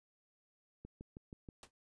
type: click train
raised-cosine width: 3 ms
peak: -36 dBFS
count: 5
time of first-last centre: 0.85-1.488 s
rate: 6.27 Hz
type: noise with exponential decay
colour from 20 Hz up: pink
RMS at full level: -48 dBFS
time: 1.63-1.71 s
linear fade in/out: 1 ms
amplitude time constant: 16 ms
effects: resampled to 22050 Hz